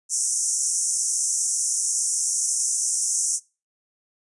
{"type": "band-pass noise", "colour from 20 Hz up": "pink", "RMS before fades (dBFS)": -24, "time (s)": [0.09, 3.4], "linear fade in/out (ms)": 50, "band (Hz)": [5700, 10000], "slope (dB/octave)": 96, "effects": ["noise-tail reverb RT60 0.3 s tail -23 dB re dry", "resampled to 24000 Hz"]}